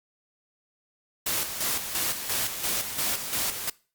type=noise with tremolo; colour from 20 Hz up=white; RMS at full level=-27 dBFS; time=1.26-3.7 s; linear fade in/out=5 ms; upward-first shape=square; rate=2.9 Hz; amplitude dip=55%; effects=noise-tail reverb RT60 0.4 s tail -23 dB re dry + Opus 48 kbps